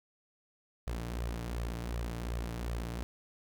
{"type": "tone with flanger", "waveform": "sawtooth", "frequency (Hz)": 58.27, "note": "A#1", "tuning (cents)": 0, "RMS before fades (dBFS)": -37, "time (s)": [0.87, 3.03], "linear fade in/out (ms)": 0, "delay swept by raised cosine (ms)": [1.6, 6.9], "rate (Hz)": 2.7, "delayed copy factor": 0.6, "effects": []}